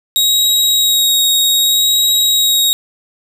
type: tone with vibrato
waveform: sawtooth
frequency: 3793 Hz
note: A#7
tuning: 29 cents sharp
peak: -7 dBFS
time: 0.16-2.73 s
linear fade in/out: 0 ms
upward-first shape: sine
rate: 0.64 Hz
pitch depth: 13 cents each way
effects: none